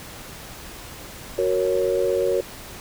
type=chord; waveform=sine; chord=F# major; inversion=none; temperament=equal; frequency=370 / 466.2 / 554.4 Hz; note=F#4 / A#4 / C#5; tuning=0 / 0 / 0 cents; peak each=-23 dBFS; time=1.38-2.41 s; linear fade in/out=5 ms; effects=pink hiss -39 dBFS RMS until 2.8 s